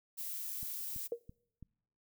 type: noise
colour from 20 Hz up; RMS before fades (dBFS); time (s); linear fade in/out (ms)
violet; -41; 0.17-1.08; 20
type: click train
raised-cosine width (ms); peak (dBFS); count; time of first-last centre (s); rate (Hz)
5; -37; 4; 0.63-1.627; 3.01
type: tone with exponential decay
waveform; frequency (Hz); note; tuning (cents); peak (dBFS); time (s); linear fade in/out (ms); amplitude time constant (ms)
sine; 470; A#4; +14; -29; 1.12-1.21; 2; 19
effects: noise-tail reverb RT60 0.8 s tail -26 dB re dry